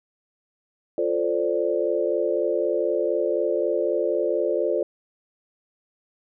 sine chord, D minor seventh, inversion first, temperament equal, 349.2 / 440 / 523.3 / 587.3 Hz, F4 / A4 / C5 / D5, 0 / 0 / 0 / 0 cents, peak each -26 dBFS, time 0.98-4.83 s, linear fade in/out 2 ms, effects none

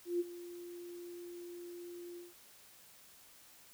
sine tone with ADSR envelope, 349.2 Hz, F4, in tune, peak -29 dBFS, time 0.05-2.34 s, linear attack 150 ms, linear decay 29 ms, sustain -16 dB, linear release 170 ms, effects white hiss -60 dBFS RMS until 3.73 s

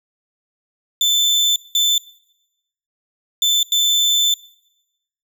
35% pulse tone bursts at uneven times, 3531 Hz, A7, 5 cents sharp, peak -11 dBFS, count 4, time 1.01-1.56 / 1.75-1.98 / 3.42-3.63 / 3.72-4.34 s, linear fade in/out 2 ms, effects noise-tail reverb RT60 0.9 s tail -21 dB re dry

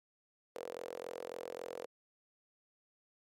sawtooth tone with high-pass filter, 43.65 Hz, F1, in tune, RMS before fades -45 dBFS, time 0.55-1.86 s, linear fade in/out 10 ms, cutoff 490 Hz, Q 6.4, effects AAC 64 kbps

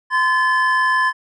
triangle tone pair together, 1029 / 1730.6 Hz, C6 / A6, -29 / -29 cents, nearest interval major sixth, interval 900 cents, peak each -15 dBFS, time 0.1-1.13 s, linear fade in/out 50 ms, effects resampled to 22050 Hz

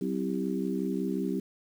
harmonic tone with a mistuned harmonic, 65.41 Hz, C2, in tune, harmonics 3 / 4 / 5 / 6, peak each -32 / -33 / -34 / -35 dBFS, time 0.01-1.4 s, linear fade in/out 5 ms, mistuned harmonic 3, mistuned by -56 cents, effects 9-bit

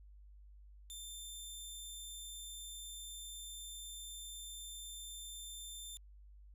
15% pulse tone, 3572 Hz, A7, 25 cents sharp, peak -39 dBFS, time 0.9-5.97 s, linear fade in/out 0 ms, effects added 50 Hz sine -55 dBFS peak until 6.54 s + resampled to 32000 Hz

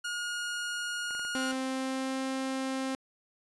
sawtooth tone, 1433 Hz, F6, 44 cents sharp, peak -29 dBFS, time 0.04-1.52 s, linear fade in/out 10 ms
clicks, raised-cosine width 0.5 ms, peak -32 dBFS, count 5, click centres 1.108 / 1.15 / 1.195 / 1.25 / 1.527 s
sawtooth tone with pitch glide, 261.6 to 264.8 Hz, C4 to C4, 0 to +21 cents, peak -27 dBFS, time 1.35-2.95 s, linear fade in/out 0 ms, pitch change +21 cents, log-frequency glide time 1.45-2.22 s
effects resampled to 24000 Hz

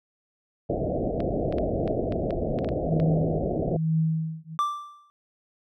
white low-pass noise, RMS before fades -27 dBFS, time 0.69-3.77 s, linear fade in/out 10 ms, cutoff 700 Hz, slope 96 dB/octave
clicks, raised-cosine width 0.3 ms, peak -23 dBFS, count 10, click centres 1.204 / 1.525 / 1.584 / 1.877 / 2.123 / 2.307 / 2.588 / 2.646 / 2.689 / 3 s
sine tone with tremolo, 160 Hz, D#3, 49 cents sharp, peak -19 dBFS, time 2.85-4.58 s, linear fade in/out 50 ms, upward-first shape triangle, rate 1.1 Hz, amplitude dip 100%
triangle tone with exponential decay, 1174.7 Hz, D6, in tune, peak -17 dBFS, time 4.59-5.1 s, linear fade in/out 0 ms, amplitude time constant 110 ms
effects none

